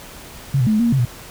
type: tone with pitch steps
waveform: sine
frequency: 137.3 / 123.9 / 216.8 / 214.4 / 235.8 / 233.3 / 135.1 / 121.4 Hz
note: C#3 / B2 / A3 / A3 / A#3 / A#3 / C#3 / B2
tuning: -16 / +6 / -25 / -45 / +20 / +2 / -44 / -29 cents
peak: -13 dBFS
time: 0.54-1.052 s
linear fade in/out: 5 ms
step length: 64 ms
effects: pink hiss -38 dBFS RMS until 1.3 s